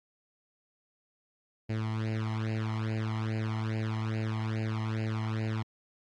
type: tone with flanger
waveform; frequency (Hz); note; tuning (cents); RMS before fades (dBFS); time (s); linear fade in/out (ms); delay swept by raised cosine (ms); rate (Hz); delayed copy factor
sawtooth; 110; A2; 0; -32; 1.69-5.63; 10; 0.42 to 0.99; 2.4; +0.75
effects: low-pass 4000 Hz 12 dB/octave + AAC 48 kbps